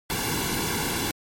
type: noise with comb filter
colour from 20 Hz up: pink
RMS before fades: -27 dBFS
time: 0.1-1.11 s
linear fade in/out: 0 ms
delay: 1.6 ms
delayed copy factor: -0.75
effects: MP3 64 kbps